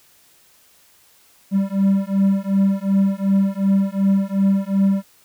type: beating tone pair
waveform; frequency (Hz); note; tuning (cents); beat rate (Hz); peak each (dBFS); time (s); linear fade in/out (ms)
triangle; 194.3 / 197; G3 / G3; -15 / +9; 2.7; -16; 1.51-5.04; 50
effects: white hiss -54 dBFS RMS until 5.24 s